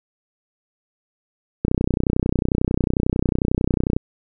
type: click train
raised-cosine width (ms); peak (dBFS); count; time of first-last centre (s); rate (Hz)
3; -5; 73; 1.65-3.965; 31.1
effects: none